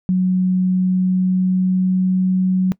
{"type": "tone with pitch glide", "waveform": "sine", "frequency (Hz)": [184.4, 185.79], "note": ["F#3", "F#3"], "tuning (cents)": [-6, 7], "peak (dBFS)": -13, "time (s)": [0.09, 2.72], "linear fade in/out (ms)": 0, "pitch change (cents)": 13, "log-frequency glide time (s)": [0.64, 2.34], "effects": ["noise-tail reverb RT60 0.1 s tail -21 dB re dry"]}